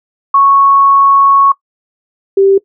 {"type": "tone pair in turn", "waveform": "sine", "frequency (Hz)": [1106, 391], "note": ["C#6", "G4"], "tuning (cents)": [-4, -4], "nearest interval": "octave + tritone", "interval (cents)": 1800, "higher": "first", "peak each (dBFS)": -4, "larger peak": "neither", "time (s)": [[0.34, 1.52], [2.37, 2.58]], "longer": "first", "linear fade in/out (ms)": 5, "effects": ["noise-tail reverb RT60 0.1 s tail -20 dB re dry"]}